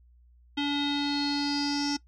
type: tone with low-pass filter sweep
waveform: square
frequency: 286.9 Hz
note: D4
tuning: 40 cents flat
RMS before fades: -28 dBFS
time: 0.57-1.97 s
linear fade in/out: 10 ms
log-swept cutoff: 3400 to 5600 Hz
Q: 9
effects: noise-tail reverb RT60 0.1 s tail -19 dB re dry + added 60 Hz sine -55 dBFS peak until 2.07 s